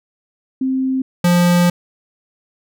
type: tone pair in turn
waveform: sine / square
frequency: 262.4 / 175.47 Hz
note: C4 / F3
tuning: +5 / +8 cents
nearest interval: perfect fifth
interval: 697 cents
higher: first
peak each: -15 / -11 dBFS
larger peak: second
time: 0.61-1.02 / 1.24-1.7 s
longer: second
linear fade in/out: 5 ms
effects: none